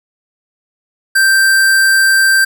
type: tone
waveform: square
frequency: 1568 Hz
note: G6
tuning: in tune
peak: -8 dBFS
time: 1.15-2.45 s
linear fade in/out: 10 ms
effects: none